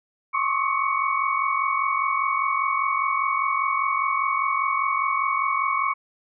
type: tone cluster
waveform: sine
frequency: 1070 / 1115 / 1180 / 1277 / 2239 Hz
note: C6 / C#6 / D6 / D#6 / C#7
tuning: +38 / +10 / +8 / +45 / +17 cents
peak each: -25 / -25 / -32 / -32 / -27 dBFS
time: 0.33-5.94 s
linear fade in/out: 20 ms
effects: none